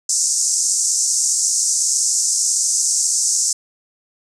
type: band-pass noise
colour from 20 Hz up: white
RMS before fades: -18 dBFS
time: 0.09-3.53 s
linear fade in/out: 5 ms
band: 5600 to 8400 Hz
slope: 48 dB/octave
effects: none